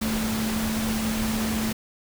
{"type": "tone in noise", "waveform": "sine", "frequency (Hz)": 220, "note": "A3", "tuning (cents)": 0, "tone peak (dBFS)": -25, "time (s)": [0.01, 1.73], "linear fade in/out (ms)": 10, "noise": "pink", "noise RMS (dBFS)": -30, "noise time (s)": [0.01, 1.73], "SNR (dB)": 2, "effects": []}